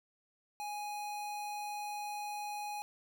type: tone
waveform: square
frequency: 830.6 Hz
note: G#5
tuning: in tune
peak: -39 dBFS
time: 0.6-2.82 s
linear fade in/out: 0 ms
effects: none